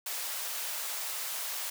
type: high-pass noise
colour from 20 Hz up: white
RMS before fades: -36 dBFS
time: 0.06-1.7 s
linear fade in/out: 5 ms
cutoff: 530 Hz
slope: 24 dB/octave
effects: none